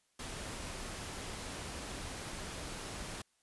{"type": "noise", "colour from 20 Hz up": "pink", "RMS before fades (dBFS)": -43, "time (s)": [0.19, 3.22], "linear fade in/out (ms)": 5, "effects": ["white hiss -75 dBFS RMS until 3.42 s", "resampled to 24000 Hz"]}